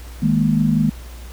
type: chord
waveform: sine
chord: D# suspended fourth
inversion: none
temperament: equal with one note detuned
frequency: 156.92 / 207.7 / 233.1 Hz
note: D#3 / G#3 / A#3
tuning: +15 / 0 / 0 cents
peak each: -18 dBFS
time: 0.22-0.9 s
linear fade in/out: 10 ms
effects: added 60 Hz sine -33 dBFS peak until 1.32 s + pink hiss -43 dBFS RMS until 1.32 s